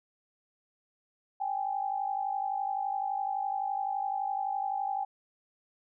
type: tone pair together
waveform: sine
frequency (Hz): 784 / 835.8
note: G5 / G#5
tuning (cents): 0 / +11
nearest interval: minor second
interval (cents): 111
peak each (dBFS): -31 / -34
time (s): 1.4-5.05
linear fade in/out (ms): 10
effects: none